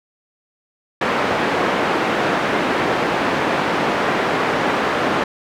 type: band-pass noise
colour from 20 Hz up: pink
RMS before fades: -19 dBFS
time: 1.01-5.24 s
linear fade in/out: 5 ms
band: 270 to 2000 Hz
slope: 12 dB/octave
effects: none